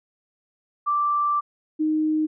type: tone pair in turn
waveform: sine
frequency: 1173 / 310.1 Hz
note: D6 / D#4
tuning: -2 / -6 cents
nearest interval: octave + major seventh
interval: 2304 cents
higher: first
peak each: -19 dBFS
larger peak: neither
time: 0.86-1.41 / 1.79-2.27 s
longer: first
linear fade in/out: 20 ms
effects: none